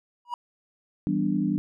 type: tone with exponential growth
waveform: triangle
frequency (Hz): 965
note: B5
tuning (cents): -40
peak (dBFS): -22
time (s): 0.25-0.34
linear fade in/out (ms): 2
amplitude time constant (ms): 19
type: chord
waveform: sine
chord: E minor seventh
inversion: none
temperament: equal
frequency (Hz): 164.81 / 196 / 246.9 / 293.7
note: E3 / G3 / B3 / D4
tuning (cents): 0 / 0 / 0 / 0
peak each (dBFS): -30 / -26 / -30 / -27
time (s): 1.07-1.58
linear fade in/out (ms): 0
effects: none